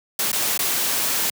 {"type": "noise with dropouts", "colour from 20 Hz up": "white", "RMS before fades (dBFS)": -22, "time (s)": [0.19, 1.3], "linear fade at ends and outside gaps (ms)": 2, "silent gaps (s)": [[0.317, 0.329], [0.576, 0.591]], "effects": ["high-pass 150 Hz 12 dB/octave"]}